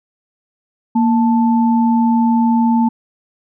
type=tone pair together; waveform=sine; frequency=233.1 / 880 Hz; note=A#3 / A5; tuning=0 / 0 cents; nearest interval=octave + major seventh; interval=2300 cents; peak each=-11 / -18 dBFS; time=0.95-2.89 s; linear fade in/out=10 ms; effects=none